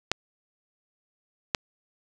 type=clicks; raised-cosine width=0.2 ms; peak=-5 dBFS; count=2; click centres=0.116 / 1.548 s; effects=none